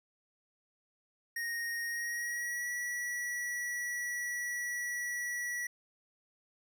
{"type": "tone with pitch glide", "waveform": "square", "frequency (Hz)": [1864.7, 1939.4], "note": ["A#6", "B6"], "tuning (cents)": [0, -32], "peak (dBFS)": -35, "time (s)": [1.36, 5.67], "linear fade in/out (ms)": 5, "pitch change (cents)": 68, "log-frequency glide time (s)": [1.86, 2.7], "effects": []}